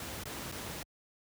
pink noise with dropouts, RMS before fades -41 dBFS, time 0-0.83 s, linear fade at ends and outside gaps 2 ms, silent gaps 0.237-0.255 / 0.516-0.522 s, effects high-pass 60 Hz 12 dB/octave

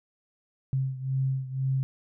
sine beating tone pair, 132.5 / 134.5 Hz, C3 / C3, +22 / +48 cents, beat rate 2 Hz, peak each -27 / -31 dBFS, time 0.73-1.83 s, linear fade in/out 0 ms, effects none

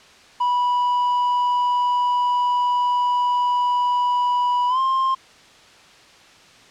triangle tone with pitch glide, 981 to 1057.5 Hz, B5 to C6, -12 to +18 cents, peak -15 dBFS, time 0.4-5.15 s, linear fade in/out 10 ms, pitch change +130 cents, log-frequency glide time 4.68-4.79 s, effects white hiss -48 dBFS RMS until 6.7 s + low-pass 5000 Hz 12 dB/octave

